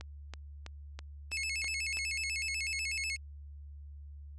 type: click train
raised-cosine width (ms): 0.2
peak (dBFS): -26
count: 7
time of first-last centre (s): 0.01-1.971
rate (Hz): 3.06
type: tone with vibrato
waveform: sawtooth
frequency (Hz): 2385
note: D7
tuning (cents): +26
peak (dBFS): -30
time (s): 1.31-3.17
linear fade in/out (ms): 20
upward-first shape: square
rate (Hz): 8.1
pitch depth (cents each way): 160
effects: added 72 Hz sine -45 dBFS peak until 4.38 s + resampled to 22050 Hz